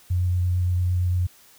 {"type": "tone with vibrato", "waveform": "sine", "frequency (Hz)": 89.7, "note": "F2", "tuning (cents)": 47, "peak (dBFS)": -19, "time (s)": [0.1, 1.27], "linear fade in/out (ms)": 10, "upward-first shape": "triangle", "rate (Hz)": 8.8, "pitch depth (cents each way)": 17, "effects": ["white hiss -53 dBFS RMS until 1.58 s"]}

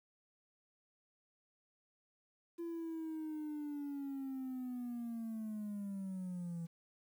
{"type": "linear sweep", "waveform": "triangle", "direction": "down", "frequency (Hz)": [340.7, 165.4], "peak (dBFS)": -37, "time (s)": [2.58, 6.67], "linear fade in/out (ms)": 20, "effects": ["tanh soft clip ceiling -34 dBFS", "11-bit"]}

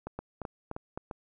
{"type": "two click trains", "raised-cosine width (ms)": 1, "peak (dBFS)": [-22, -23], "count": [4, 4], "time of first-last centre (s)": [[0.19, 0.975], [0.07, 1.112]], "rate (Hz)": [3.82, 2.88], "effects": []}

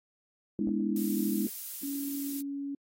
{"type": "chord", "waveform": "sine", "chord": "E dominant seventh", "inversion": "first", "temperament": "equal with one note detuned", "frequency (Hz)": [207.7, 246.9, 293.7, 326.4], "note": ["G#3", "B3", "D4", "E4"], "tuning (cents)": [0, 0, 0, -17], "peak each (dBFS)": [-30, -35, -34, -33], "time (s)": [0.59, 1.47], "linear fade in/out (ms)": 2}
{"type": "clicks", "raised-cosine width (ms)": 2, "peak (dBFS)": -30, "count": 2, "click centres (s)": [0.673, 0.69]}
{"type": "noise", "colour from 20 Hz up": "violet", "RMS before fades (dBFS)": -38, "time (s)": [0.96, 2.41], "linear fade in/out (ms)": 2}
{"type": "tone", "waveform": "sine", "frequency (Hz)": 280.3, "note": "C#4", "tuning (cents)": 19, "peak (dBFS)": -33, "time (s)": [1.83, 2.75], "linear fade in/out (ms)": 5}
{"effects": ["AAC 48 kbps"]}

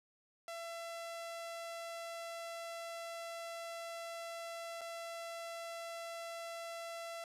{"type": "tone with dropouts", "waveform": "sawtooth", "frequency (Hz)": 672, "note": "E5", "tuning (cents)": 33, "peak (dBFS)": -39, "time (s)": [0.48, 7.24], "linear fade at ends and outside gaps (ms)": 1, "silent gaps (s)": [4.81, 4.815], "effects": ["low-pass 12000 Hz 12 dB/octave"]}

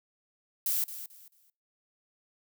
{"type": "noise with echo", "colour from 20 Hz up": "violet", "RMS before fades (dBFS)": -29, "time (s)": [0.66, 0.84], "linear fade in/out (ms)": 2, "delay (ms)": 220, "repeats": 3, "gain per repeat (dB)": -12, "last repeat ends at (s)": 1.5, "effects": ["noise-tail reverb RT60 0.3 s tail -22 dB re dry"]}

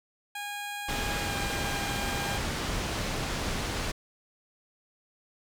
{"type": "tone with pitch glide", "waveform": "15% pulse", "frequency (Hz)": [819, 803.5], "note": ["G#5", "G5"], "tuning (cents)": [-24, 43], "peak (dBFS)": -28, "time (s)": [0.35, 2.38], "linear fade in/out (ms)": 5, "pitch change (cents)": -33, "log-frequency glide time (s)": [1.21, 1.33]}
{"type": "low-pass noise", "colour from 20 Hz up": "pink", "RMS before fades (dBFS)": -32, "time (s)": [0.88, 3.92], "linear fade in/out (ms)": 10, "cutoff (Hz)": 6900, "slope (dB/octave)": 12}
{"effects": []}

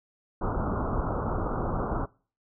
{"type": "low-pass noise", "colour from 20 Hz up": "pink", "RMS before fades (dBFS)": -29, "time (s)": [0.41, 2.06], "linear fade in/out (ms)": 10, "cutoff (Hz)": 1400, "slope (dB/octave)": 96, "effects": ["noise-tail reverb RT60 0.4 s tail -23 dB re dry"]}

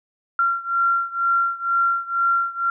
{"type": "beating tone pair", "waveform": "sine", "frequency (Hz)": [1373, 1375.1], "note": ["F6", "F6"], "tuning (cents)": [-30, -27], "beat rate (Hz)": 2.1, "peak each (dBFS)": [-20, -22], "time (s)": [0.39, 2.7], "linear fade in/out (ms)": 2, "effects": []}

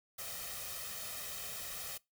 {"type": "noise with comb filter", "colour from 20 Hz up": "white", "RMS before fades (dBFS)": -43, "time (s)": [0.18, 1.98], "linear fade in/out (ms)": 10, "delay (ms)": 1.6, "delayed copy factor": 0.7, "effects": ["noise-tail reverb RT60 0.2 s tail -22 dB re dry"]}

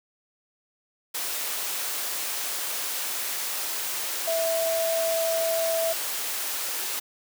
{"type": "tone in noise", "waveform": "sine", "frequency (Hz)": 658, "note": "E5", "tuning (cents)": -3, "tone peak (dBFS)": -23, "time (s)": [4.27, 5.93], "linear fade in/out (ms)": 10, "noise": "white", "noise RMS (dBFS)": -30, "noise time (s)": [1.14, 7], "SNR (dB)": 4, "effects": ["high-pass 400 Hz 12 dB/octave"]}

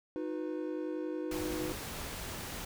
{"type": "chord", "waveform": "triangle", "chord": "B major", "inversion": "first", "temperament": "equal with one note detuned", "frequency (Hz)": [311.1, 361.8, 493.9], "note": ["D#4", "F#4", "B4"], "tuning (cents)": [0, -39, 0], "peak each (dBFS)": [-35, -38, -39], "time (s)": [0.16, 1.72], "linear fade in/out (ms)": 0}
{"type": "noise", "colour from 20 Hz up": "pink", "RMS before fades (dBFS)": -41, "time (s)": [1.31, 2.65], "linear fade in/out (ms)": 5}
{"effects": []}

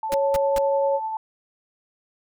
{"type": "tone with tremolo", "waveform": "sine", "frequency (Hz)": 880, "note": "A5", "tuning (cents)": 0, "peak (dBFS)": -24, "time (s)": [0.03, 1.17], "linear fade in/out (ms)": 2, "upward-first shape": "sine", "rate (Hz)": 10, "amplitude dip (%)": 30}
{"type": "tone", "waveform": "sine", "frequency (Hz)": 554.4, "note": "C#5", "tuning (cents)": 0, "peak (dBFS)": -19, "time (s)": [0.09, 1], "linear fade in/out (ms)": 50}
{"type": "noise bursts", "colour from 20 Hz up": "pink", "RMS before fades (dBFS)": -30, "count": 3, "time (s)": [0.12, 0.583], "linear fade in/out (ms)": 0, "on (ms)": 21, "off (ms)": 200}
{"effects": []}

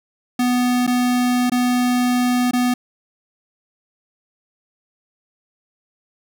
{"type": "tone with dropouts", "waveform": "square", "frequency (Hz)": 247.3, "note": "B3", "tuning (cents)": 3, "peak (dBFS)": -16, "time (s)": [0.39, 2.74], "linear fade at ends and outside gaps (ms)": 5, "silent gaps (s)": [[0.867, 0.875], [1.498, 1.518], [2.511, 2.533]], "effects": []}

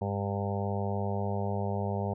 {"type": "harmonic tone", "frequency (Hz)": 100.4, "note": "G2", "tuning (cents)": 42, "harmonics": [1, 2, 4, 5, 6, 7, 8, 9], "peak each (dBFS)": [-32, -35, -38, -39, -40, -40, -41, -42], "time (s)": [0.01, 2.14], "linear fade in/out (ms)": 10, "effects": []}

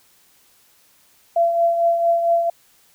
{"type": "tone with tremolo", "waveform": "sine", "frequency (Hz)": 679, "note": "F5", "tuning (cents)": -49, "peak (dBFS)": -12, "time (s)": [1.36, 2.5], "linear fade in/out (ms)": 5, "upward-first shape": "triangle", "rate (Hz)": 4.4, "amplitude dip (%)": 55, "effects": ["white hiss -56 dBFS RMS until 2.94 s"]}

